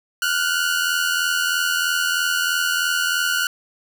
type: tone pair together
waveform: sawtooth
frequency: 1413 / 1496.1 Hz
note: F6 / F#6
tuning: +20 / +19 cents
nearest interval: minor second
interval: 99 cents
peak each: -18 / -18 dBFS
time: 0.22-3.47 s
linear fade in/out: 2 ms
effects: none